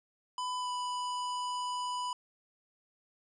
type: tone with pitch glide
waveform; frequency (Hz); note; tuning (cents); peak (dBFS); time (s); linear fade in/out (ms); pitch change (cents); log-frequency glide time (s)
square; 1000 to 990.8; B5 to B5; +21 to +5; -34; 0.38-2.13; 2; -16; 0.59-0.7
effects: resampled to 22050 Hz